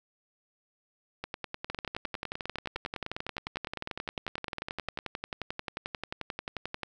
two click trains, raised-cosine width 0.3 ms, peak -19 / -18 dBFS, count 38 / 59, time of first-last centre 1.24-4.989 / 1.7-6.833 s, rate 9.87 / 11.3 Hz, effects none

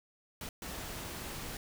pink noise bursts at uneven times, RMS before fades -42 dBFS, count 2, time 0.41-0.49 / 0.62-1.57 s, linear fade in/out 2 ms, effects none

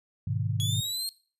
sine chord, G# minor, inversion none, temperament equal with one note detuned, 103.83 / 125.12 / 155.56 Hz, G#2 / B2 / D#3, 0 / +23 / 0 cents, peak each -29 / -31 / -33 dBFS, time 0.27-0.81 s, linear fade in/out 5 ms
sawtooth linear sweep, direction up, 3337 to 4258 Hz, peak -27 dBFS, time 0.6-1.09 s, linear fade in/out 0 ms
effects noise-tail reverb RT60 0.4 s tail -20 dB re dry + resampled to 32000 Hz

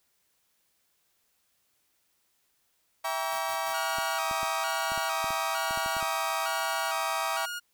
35% pulse chord, E diminished seventh, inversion none, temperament just, 659.3 / 791.1 / 949.3 / 1139.2 Hz, E5 / G5 / Bb5 / Db6, 0 / +16 / +31 / +47 cents, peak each -33 dBFS, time 3.04-7.46 s, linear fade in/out 10 ms
white noise bursts, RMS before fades -43 dBFS, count 3, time 3.31-3.732 s, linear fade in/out 10 ms, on 76 ms, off 97 ms
sawtooth tone with vibrato, 1335 Hz, E6, 22 cents sharp, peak -30 dBFS, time 3.73-7.6 s, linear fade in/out 20 ms, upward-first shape square, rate 1.1 Hz, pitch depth 120 cents each way
clicks, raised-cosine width 3 ms, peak -30 dBFS, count 12, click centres 3.985 / 4.312 / 4.431 / 4.919 / 4.977 / 5.243 / 5.306 / 5.709 / 5.775 / 5.861 / 5.967 / 6.027 s
effects white hiss -72 dBFS RMS until 7.73 s

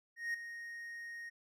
triangle tone with ADSR envelope, 1864.7 Hz, A#6, in tune, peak -31 dBFS, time 0.16-1.3 s, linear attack 180 ms, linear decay 7 ms, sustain -11 dB, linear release 16 ms, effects none

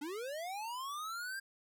square linear sweep, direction up, 277.1 to 1612 Hz, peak -40 dBFS, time 0.01-1.4 s, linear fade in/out 10 ms, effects none

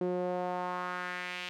sawtooth tone with band-pass filter sweep, 179.8 Hz, F#3, 49 cents flat, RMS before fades -35 dBFS, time 0.01-1.49 s, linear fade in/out 0 ms, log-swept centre 380 to 2900 Hz, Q 2.2, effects none

